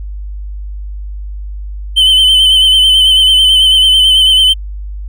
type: tone with vibrato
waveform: triangle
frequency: 3065 Hz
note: G7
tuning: 40 cents flat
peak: -3 dBFS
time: 1.96-4.54 s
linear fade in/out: 20 ms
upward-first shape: sine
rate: 9.1 Hz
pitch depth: 39 cents each way
effects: added 50 Hz sine -20 dBFS peak until 5.08 s